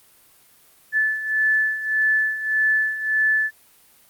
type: beating tone pair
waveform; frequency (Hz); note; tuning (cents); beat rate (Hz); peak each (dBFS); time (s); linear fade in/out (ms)
sine; 1740 / 1741.7; A6 / A6; -20 / -18; 1.7; -24 / -19; 0.92-3.51; 50
effects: white hiss -54 dBFS RMS until 4.09 s + Opus 32 kbps